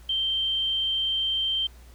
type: tone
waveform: sine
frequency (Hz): 3136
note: G7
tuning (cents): 0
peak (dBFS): -23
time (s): 0.09-1.67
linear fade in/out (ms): 5
effects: added 60 Hz sine -46 dBFS peak until 1.94 s + pink hiss -56 dBFS RMS until 1.94 s